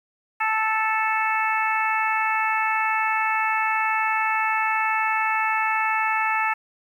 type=harmonic tone; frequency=439 Hz; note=A4; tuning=4 cents flat; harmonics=2 / 3 / 4 / 5 / 6; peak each=-24 / -26 / -27 / -28 / -29 dBFS; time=0.4-6.54 s; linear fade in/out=10 ms; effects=9-bit